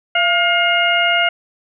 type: harmonic tone with a mistuned harmonic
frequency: 711 Hz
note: F5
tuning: 31 cents sharp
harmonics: 1 / 2 / 3 / 4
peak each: -18 / -18 / -18 / -18 dBFS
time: 0.15-1.29 s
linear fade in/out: 5 ms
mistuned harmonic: 1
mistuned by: -64 cents
effects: none